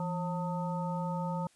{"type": "harmonic tone with a mistuned harmonic", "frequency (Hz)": 179.7, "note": "F3", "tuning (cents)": 50, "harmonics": [1, 3, 5, 7], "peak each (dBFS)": [-33, -40, -37, -45], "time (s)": [0, 1.47], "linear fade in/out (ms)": 2, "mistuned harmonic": 1, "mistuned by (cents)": -110, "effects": ["white hiss -65 dBFS RMS until 1.55 s", "resampled to 24000 Hz"]}